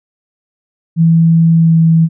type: tone with pitch glide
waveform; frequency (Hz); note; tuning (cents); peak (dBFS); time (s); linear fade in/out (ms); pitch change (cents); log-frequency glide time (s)
sine; 164.81 to 163.29; E3 to E3; 0 to -16; -5; 0.96-2.09; 50; -16; 1.54-1.79
effects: none